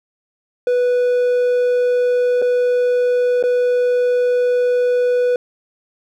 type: tone with dropouts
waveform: triangle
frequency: 492.8 Hz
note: B4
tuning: 4 cents flat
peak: -11 dBFS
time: 0.67-5.36 s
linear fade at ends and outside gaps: 2 ms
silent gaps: 2.418-2.422 / 3.427-3.437 s
effects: none